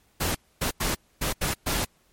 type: noise bursts at uneven times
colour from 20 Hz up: pink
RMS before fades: -26 dBFS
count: 6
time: 0.2-0.35 / 0.61-0.71 / 0.8-0.95 / 1.21-1.33 / 1.41-1.54 / 1.66-1.85 s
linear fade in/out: 10 ms
effects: pink hiss -64 dBFS RMS until 2.12 s + MP3 64 kbps